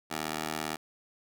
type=tone with high-pass filter; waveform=15% pulse; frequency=77.8 Hz; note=D#2; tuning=in tune; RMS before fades=-35 dBFS; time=0.1-0.77 s; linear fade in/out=20 ms; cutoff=410 Hz; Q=0.54; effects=none